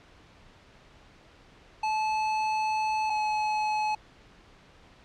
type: tone pair in turn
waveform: square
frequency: 866 / 854.1 Hz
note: A5 / G#5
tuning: -28 / +48 cents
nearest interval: unison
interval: 24 cents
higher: first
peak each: -26 dBFS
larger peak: neither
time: 1.83-3.1 / 3.1-3.95 s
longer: first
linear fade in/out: 5 ms
effects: pink hiss -55 dBFS RMS until 5.04 s + low-pass 4000 Hz 12 dB/octave